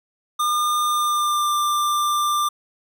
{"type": "tone with pitch glide", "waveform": "square", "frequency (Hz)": [1209, 1187.5], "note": ["D6", "D6"], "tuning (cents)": [50, 19], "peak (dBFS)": -19, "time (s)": [0.39, 2.49], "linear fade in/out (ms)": 10, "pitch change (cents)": -31, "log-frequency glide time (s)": [0.82, 1.54], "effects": []}